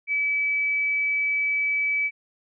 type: tone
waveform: sine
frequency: 2295 Hz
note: D7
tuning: 40 cents flat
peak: -21 dBFS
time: 0.07-2.11 s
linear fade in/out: 50 ms
effects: none